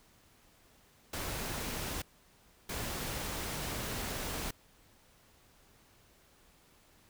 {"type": "noise bursts at uneven times", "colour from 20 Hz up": "pink", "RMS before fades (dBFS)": -38, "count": 2, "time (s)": [[1.13, 2.02], [2.69, 4.51]], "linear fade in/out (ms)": 5, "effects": ["pink hiss -64 dBFS RMS until 7.09 s"]}